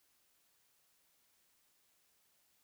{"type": "silence", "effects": ["white hiss -74 dBFS RMS until 2.63 s"]}